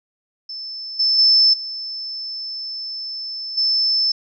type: tone with level steps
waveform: sine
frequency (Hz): 5274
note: E8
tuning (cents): 0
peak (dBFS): -28 / -14 / -10 / -26 / -15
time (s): 0.49-4.12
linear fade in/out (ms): 5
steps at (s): 0.99 / 1.18 / 1.53 / 3.57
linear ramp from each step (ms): 10
effects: none